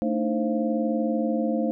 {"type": "tone cluster", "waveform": "sine", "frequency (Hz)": [223.3, 296.5, 316.8, 527, 687], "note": ["A3", "D4", "D#4", "C5", "F5"], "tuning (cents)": [26, 17, 31, 12, -29], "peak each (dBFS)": [-25, -29, -32, -28, -34], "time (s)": [0.02, 1.71], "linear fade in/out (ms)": 0, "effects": []}